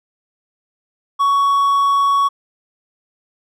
triangle tone, 1118 Hz, C#6, 14 cents sharp, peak -10 dBFS, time 1.19-2.29 s, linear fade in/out 20 ms, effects none

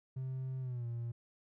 triangle tone with pitch glide, 130.81 to 117.89 Hz, C3 to A#2, 0 to +20 cents, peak -34 dBFS, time 0.16-1.12 s, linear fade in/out 10 ms, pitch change -180 cents, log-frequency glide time 0.6-0.86 s, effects tanh soft clip ceiling -31 dBFS

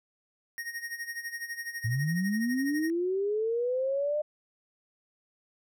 square tone with tremolo, 1864.7 Hz, A#6, in tune, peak -33 dBFS, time 0.58-2.9 s, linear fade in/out 0 ms, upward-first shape sine, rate 12 Hz, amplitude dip 75%
sine linear sweep, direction up, 106.8 to 608 Hz, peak -26 dBFS, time 1.84-4.22 s, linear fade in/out 10 ms
effects none

